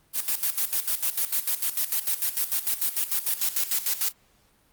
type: noise with tremolo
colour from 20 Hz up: blue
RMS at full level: -24 dBFS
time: 0.13-4.13 s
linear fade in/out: 50 ms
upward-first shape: square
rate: 6.7 Hz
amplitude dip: 75%
effects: pink hiss -63 dBFS RMS until 4.72 s + Opus 32 kbps